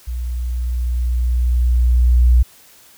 sine tone with level ramp, 60.8 Hz, B1, 26 cents flat, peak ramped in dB -21 to -7 dBFS, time 0.07-2.43 s, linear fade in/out 10 ms, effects white hiss -47 dBFS RMS until 2.97 s

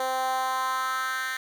10% pulse tone with high-pass filter sweep, 260 Hz, C4, 11 cents flat, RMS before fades -28 dBFS, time 0-1.37 s, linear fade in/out 2 ms, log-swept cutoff 600 to 1800 Hz, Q 3.2, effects none

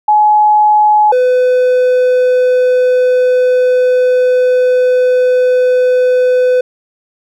sine / triangle tone pair in turn, 846 / 503 Hz, G#5 / B4, +32 / +32 cents, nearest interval major sixth, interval 900 cents, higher first, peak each -5 dBFS, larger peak neither, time 0.08-1.12 / 1.12-6.61 s, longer second, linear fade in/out 5 ms, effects none

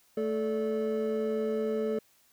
triangle tone cluster, 220.5 / 435.8 / 580 Hz, A3 / A4 / D5, +4 / -17 / -22 cents, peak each -31 / -27 / -34 dBFS, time 0.17-1.99 s, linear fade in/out 5 ms, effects tanh soft clip ceiling -17 dBFS + white hiss -65 dBFS RMS until 2.32 s

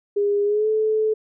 sine tone with pitch glide, 407.5 to 434.2 Hz, G#4 to A4, -33 to -23 cents, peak -17 dBFS, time 0.16-1.14 s, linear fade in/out 10 ms, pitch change +110 cents, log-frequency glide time 0.44-0.68 s, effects none

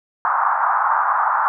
pink band-pass noise, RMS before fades -18 dBFS, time 0.25-1.48 s, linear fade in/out 0 ms, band 820 to 1400 Hz, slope 48 dB/octave, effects none

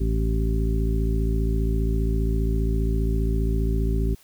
harmonic tone, 55 Hz, A1, in tune, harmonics 1 / 2 / 3 / 4 / 5 / 7, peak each -21 / -29 / -30 / -34 / -33 / -32 dBFS, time 0-4.15 s, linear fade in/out 10 ms, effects white hiss -55 dBFS RMS until 4.23 s

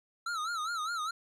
square tone with vibrato, 1318.5 Hz, E6, in tune, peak -33 dBFS, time 0.26-1.11 s, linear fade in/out 5 ms, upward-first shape sine, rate 4.9 Hz, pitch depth 130 cents each way, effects low-pass 8000 Hz 12 dB/octave + 12-bit

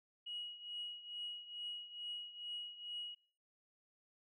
sine tone with tremolo, 2902 Hz, F#7, 34 cents flat, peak -40 dBFS, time 0.26-3.15 s, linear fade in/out 10 ms, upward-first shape triangle, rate 2.3 Hz, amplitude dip 80%, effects noise-tail reverb RT60 0.5 s tail -24 dB re dry + tanh soft clip ceiling -36 dBFS

